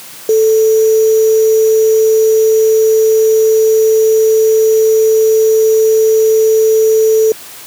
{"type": "tone with sample-and-hold", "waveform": "sine", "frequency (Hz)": 440, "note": "A4", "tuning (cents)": 0, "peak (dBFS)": -6, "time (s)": [0.29, 7.32], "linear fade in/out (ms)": 2, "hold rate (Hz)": 6300, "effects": ["white hiss -32 dBFS RMS until 7.66 s", "high-pass 100 Hz 12 dB/octave"]}